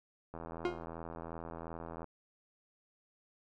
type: click train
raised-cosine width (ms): 1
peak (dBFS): -30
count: 142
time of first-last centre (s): 0.34-2.043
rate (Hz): 82.8
type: tone with exponential decay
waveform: 40% pulse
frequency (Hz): 354.6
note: F4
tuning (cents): +26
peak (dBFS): -27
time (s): 0.65-0.84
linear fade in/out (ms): 1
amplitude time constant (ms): 40
effects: low-pass 3000 Hz 12 dB/octave